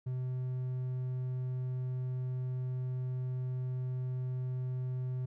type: tone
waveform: triangle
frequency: 127.5 Hz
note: C3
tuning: 44 cents flat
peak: -31 dBFS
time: 0.06-5.26 s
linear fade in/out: 10 ms
effects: none